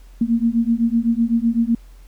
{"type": "beating tone pair", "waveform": "sine", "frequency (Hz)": [227.7, 235.6], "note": ["A#3", "A#3"], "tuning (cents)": [-40, 19], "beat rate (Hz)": 7.9, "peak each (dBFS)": -18, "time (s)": [0.21, 1.75], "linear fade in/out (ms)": 5, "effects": ["added 43 Hz sine -40 dBFS peak until 2.07 s", "pink hiss -56 dBFS RMS until 2.07 s"]}